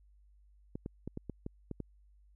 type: clicks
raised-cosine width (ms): 3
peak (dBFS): -26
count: 8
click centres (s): 0.755 / 0.861 / 1.076 / 1.174 / 1.297 / 1.464 / 1.713 / 1.803
effects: added 50 Hz sine -60 dBFS peak until 2.35 s